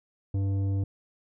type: tone with tanh clipping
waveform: sine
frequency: 98 Hz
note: G2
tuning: in tune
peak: -26 dBFS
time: 0.34-0.84 s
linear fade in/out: 5 ms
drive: 10 dB
effects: none